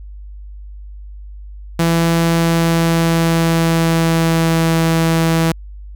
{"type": "tone with pitch glide", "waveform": "sawtooth", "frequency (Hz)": [166.8, 163.84], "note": ["E3", "E3"], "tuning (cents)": [21, -10], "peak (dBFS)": -8, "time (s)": [1.79, 5.52], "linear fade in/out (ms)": 5, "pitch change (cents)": -31, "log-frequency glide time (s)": [2.25, 4.7], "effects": ["added 50 Hz sine -30 dBFS peak until 5.95 s"]}